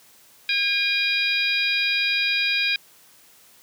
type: harmonic tone with a mistuned harmonic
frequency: 811 Hz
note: G#5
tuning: 41 cents flat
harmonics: 2 / 3 / 4 / 5 / 6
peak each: -29 / -22 / -30 / -26 / -29 dBFS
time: 0.49-2.76 s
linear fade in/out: 2 ms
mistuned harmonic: 5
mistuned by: -92 cents
effects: white hiss -53 dBFS RMS until 3.62 s + high-pass 80 Hz 12 dB/octave